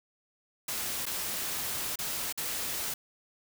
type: noise with dropouts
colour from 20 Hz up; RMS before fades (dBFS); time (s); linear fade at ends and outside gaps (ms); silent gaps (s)
white; -34; 0.68-2.94; 5; 1.056-1.064 / 1.958-1.988 / 2.326-2.375
effects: none